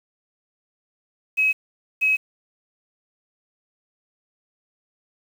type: tone pair in turn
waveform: sine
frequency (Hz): 2554 / 2554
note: D#7 / D#7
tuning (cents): +45 / +45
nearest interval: unison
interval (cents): 0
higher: neither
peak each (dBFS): -16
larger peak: neither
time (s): 1.37-1.53 / 2.01-2.17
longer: neither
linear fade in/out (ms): 20
effects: 7-bit